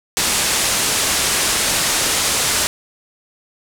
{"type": "low-pass noise", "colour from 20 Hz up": "white", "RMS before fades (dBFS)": -18, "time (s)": [0.17, 2.67], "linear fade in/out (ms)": 0, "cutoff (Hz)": 10000, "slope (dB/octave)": 24, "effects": []}